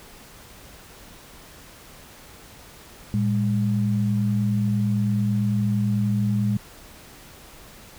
sine tone pair together, 113.93 / 203 Hz, A#2 / G#3, -39 / -39 cents, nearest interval minor seventh, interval 1000 cents, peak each -22 dBFS, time 3.14-6.57 s, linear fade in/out 0 ms, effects pink hiss -46 dBFS RMS until 7.98 s

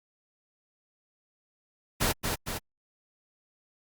pink noise with echo, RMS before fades -26 dBFS, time 2-2.13 s, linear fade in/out 20 ms, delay 230 ms, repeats 2, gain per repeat -4 dB, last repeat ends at 2.59 s, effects Opus 48 kbps

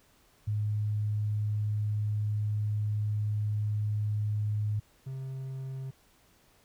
sine / triangle tone pair in turn, 105.4 / 132.8 Hz, G#2 / C3, +26 / +26 cents, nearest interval major third, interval 400 cents, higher second, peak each -27 / -33 dBFS, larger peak first, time 0.47-4.8 / 5.06-5.91 s, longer first, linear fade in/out 10 ms, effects pink hiss -64 dBFS RMS until 6.64 s

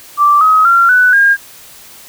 sine tone with pitch steps, 1170 / 1268.5 / 1375.4 / 1491.2 / 1616.8 Hz, D6 / D#6 / F6 / F#6 / G#6, -7 / +33 / -27 / +13 / -47 cents, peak -5 dBFS, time 0.17-1.37 s, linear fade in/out 50 ms, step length 240 ms, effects white hiss -37 dBFS RMS until 2.08 s

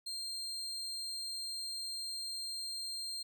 35% pulse tone, 4186 Hz, C8, in tune, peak -37 dBFS, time 0.06-3.23 s, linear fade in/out 10 ms, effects none

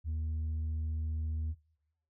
sine tone, 78.7 Hz, D#2, 20 cents sharp, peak -29 dBFS, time 0.04-1.55 s, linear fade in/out 50 ms, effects noise-tail reverb RT60 0.9 s tail -25 dB re dry + tanh soft clip ceiling -31 dBFS

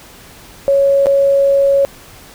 sine tone with dropouts, 554.4 Hz, C#5, in tune, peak -8 dBFS, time 0.68-1.85 s, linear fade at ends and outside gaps 0 ms, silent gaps 1.059-1.068 s, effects pink hiss -39 dBFS RMS until 2.34 s

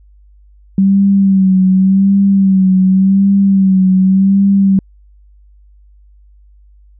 sine tone with vibrato, 192.4 Hz, G3, 32 cents flat, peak -6 dBFS, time 0.78-4.79 s, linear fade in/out 2 ms, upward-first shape sine, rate 0.88 Hz, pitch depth 49 cents each way, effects added 50 Hz sine -41 dBFS peak until 6.99 s

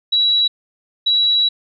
sine tone pair in turn, 3904 / 3904 Hz, B7 / B7, -21 / -21 cents, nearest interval unison, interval 0 cents, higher neither, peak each -12 dBFS, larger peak neither, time 0.12-0.48 / 1.06-1.49 s, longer second, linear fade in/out 10 ms, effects none

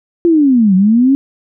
sine linear two-way sweep, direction down then up, 349.2 to 181.5 to 280 Hz, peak -6 dBFS, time 0.25-1.15 s, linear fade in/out 0 ms, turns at 0.75 s, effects none

